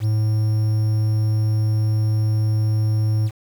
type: tone with quantisation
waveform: triangle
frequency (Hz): 108.3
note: A2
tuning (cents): -27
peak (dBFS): -14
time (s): 0-3.31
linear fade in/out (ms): 50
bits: 7
effects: none